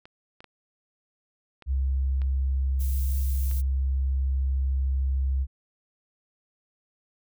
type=clicks; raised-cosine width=0.3 ms; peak=-30 dBFS; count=6; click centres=0.055 / 0.405 / 0.443 / 1.623 / 2.218 / 3.513 s
type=tone; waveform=sine; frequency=66.7 Hz; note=C2; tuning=34 cents sharp; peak=-22 dBFS; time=1.66-5.47 s; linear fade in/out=50 ms
type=noise; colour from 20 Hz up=violet; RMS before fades=-40 dBFS; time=2.79-3.62 s; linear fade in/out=20 ms
effects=none